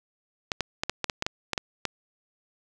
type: clicks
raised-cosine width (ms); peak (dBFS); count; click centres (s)
0.2; -9; 11; 0.518 / 0.607 / 0.835 / 0.896 / 1.043 / 1.098 / 1.224 / 1.265 / 1.533 / 1.578 / 1.853
effects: none